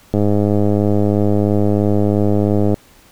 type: click train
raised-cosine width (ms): 2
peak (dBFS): -3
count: 269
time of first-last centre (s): 0.14-2.742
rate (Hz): 103
effects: pink hiss -48 dBFS RMS until 3.11 s

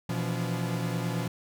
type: tone cluster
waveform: 45% pulse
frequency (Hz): 121.9 / 164 / 173.2 / 285.1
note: B2 / E3 / F3 / C#4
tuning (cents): -22 / -9 / -14 / +49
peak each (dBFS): -32 / -37 / -32 / -39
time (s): 0.09-1.28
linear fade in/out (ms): 5
effects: none

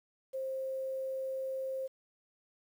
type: tone with quantisation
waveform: sine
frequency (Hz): 529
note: C5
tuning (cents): +19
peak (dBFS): -34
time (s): 0.33-1.88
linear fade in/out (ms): 20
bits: 10
effects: none

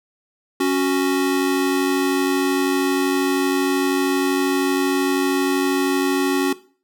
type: tone pair together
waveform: square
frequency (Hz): 277.2 / 370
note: C#4 / F#4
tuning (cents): 0 / 0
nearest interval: perfect fourth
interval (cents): 500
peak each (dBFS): -20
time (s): 0.6-6.53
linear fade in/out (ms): 5
effects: noise-tail reverb RT60 0.4 s tail -17 dB re dry

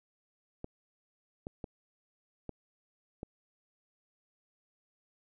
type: clicks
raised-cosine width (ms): 2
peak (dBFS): -26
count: 5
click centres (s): 0.644 / 1.469 / 1.642 / 2.493 / 3.231
effects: none

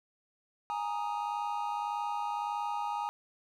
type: chord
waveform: triangle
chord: Ab suspended second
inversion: none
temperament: equal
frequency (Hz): 830.6 / 932.3 / 1244.5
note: Ab5 / Bb5 / Eb6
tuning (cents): 0 / 0 / 0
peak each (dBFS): -33 / -34 / -38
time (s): 0.7-3.09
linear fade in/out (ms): 0
effects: none

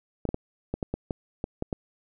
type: clicks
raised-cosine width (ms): 2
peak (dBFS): -15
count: 10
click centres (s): 0.253 / 0.29 / 0.344 / 0.74 / 0.828 / 0.94 / 1.108 / 1.441 / 1.624 / 1.728
effects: none

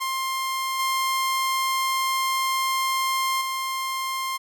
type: tone with level steps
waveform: sawtooth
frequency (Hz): 1057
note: C6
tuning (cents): +17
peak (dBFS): -21 / -18 / -22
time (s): 0-4.38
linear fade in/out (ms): 20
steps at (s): 0.79 / 3.41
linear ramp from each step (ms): 5
effects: none

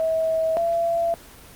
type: tone pair in turn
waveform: sine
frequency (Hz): 645 / 675.5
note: E5 / E5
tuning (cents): -38 / +42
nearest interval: minor second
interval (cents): 80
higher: second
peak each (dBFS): -19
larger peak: neither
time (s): 0-0.57 / 0.57-1.14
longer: neither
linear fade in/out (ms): 0
effects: pink hiss -45 dBFS RMS until 1.55 s + Opus 24 kbps

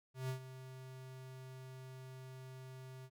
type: tone with ADSR envelope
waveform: square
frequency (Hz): 130.2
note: C3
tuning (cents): -8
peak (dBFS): -37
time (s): 0.14-3.1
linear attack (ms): 150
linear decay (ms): 100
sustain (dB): -13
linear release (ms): 57
effects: none

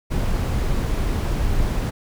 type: noise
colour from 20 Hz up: brown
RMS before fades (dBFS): -21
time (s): 0.1-1.91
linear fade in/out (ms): 20
effects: none

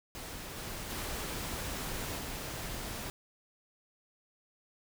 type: noise with level steps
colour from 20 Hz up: pink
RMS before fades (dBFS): -43 / -41 / -38 / -40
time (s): 0.15-3.1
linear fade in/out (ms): 0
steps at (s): 0.56 / 0.89 / 2.17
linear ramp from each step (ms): 20
effects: none

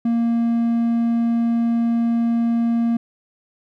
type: tone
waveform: triangle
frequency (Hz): 232.7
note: A#3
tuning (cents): -3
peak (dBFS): -14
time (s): 0.05-2.97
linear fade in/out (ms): 5
effects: none

